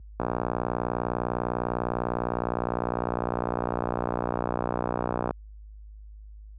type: click train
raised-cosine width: 1 ms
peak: -12 dBFS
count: 307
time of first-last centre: 0.2-5.309 s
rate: 59.9 Hz
effects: added 52 Hz sine -34 dBFS peak until 6.58 s + high-pass 80 Hz 12 dB/octave